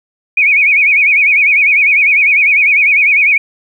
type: tone with vibrato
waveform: sine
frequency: 2349 Hz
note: D7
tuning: in tune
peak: -6 dBFS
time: 0.37-3.38 s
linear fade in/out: 5 ms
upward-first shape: sine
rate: 10 Hz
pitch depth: 130 cents each way
effects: 8-bit